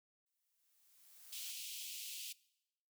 blue noise with exponential growth, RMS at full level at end -50 dBFS, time 0.26-1.51 s, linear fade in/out 2 ms, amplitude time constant 270 ms
pink high-pass noise, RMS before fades -47 dBFS, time 1.32-2.33 s, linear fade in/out 10 ms, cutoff 2600 Hz, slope 48 dB/octave
effects noise-tail reverb RT60 0.9 s tail -22 dB re dry

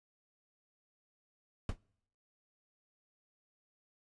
brown noise with exponential decay, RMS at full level -28 dBFS, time 1.69-1.78 s, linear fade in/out 1 ms, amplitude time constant 18 ms, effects noise-tail reverb RT60 0.7 s tail -26 dB re dry + resampled to 22050 Hz

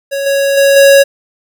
square tone with level steps, 554.4 Hz, C#5, in tune, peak -15 / -10 / -6 / -3 dBFS, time 0.11-1.04 s, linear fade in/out 20 ms, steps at 0.26 / 0.57 / 0.76 s, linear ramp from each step 5 ms, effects none

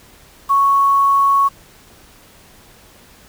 sine tone with quantisation, 1108.7 Hz, C#6, in tune, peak -10 dBFS, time 0.49-1.49 s, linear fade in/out 20 ms, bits 6, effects pink hiss -46 dBFS RMS until 3.28 s

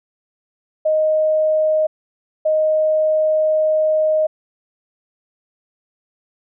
sine tone pair in turn, 622.3 / 622.3 Hz, D#5 / D#5, 0 / 0 cents, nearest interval unison, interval 0 cents, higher neither, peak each -13 dBFS, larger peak neither, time 0.85-1.87 / 2.45-4.27 s, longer second, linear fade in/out 10 ms, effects none

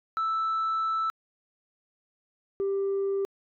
sine tone pair in turn, 1318.5 / 393.4 Hz, E6 / G4, 0 / +6 cents, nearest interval octave + major sixth, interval 2094 cents, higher first, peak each -23 dBFS, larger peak neither, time 0.17-1.1 / 2.6-3.25 s, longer first, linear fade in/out 0 ms, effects tanh soft clip ceiling -23 dBFS

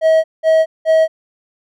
triangle tone bursts, 640 Hz, D#5, 49 cents sharp, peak -6 dBFS, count 3, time 0.01-1.08 s, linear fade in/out 50 ms, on 230 ms, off 190 ms, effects none

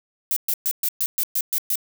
violet noise bursts, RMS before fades -22 dBFS, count 9, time 0.31-1.756 s, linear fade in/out 0 ms, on 54 ms, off 120 ms, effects none

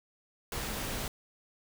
pink noise, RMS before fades -36 dBFS, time 0.52-1.08 s, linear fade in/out 2 ms, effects none

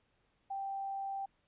sine tone, 784 Hz, G5, in tune, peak -36 dBFS, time 0.5-1.26 s, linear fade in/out 10 ms, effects pink hiss -75 dBFS RMS until 1.47 s + resampled to 8000 Hz

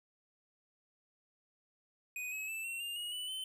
square tone with pitch steps, 2491 / 2565 / 2642 / 2721 / 2803 / 2886 / 2973 / 3061 Hz, D#7 / E7 / E7 / F7 / F7 / F#7 / F#7 / G7, +1 / -48 / +3 / -46 / +6 / -44 / +8 / -42 cents, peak -39 dBFS, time 2.16-3.44 s, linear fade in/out 2 ms, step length 160 ms, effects none

